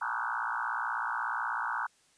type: tone with frequency modulation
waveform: sine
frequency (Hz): 1200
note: D6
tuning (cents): +37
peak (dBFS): -30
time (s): 0.01-1.87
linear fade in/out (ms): 10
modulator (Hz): 58.2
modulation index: 6
effects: white hiss -66 dBFS RMS until 2.17 s + resampled to 22050 Hz